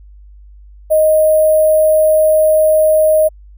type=tone with sample-and-hold; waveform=sine; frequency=622.3 Hz; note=D#5; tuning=in tune; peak=-7 dBFS; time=0.9-3.29 s; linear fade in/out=20 ms; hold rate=11025 Hz; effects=added 50 Hz sine -36 dBFS peak until 3.57 s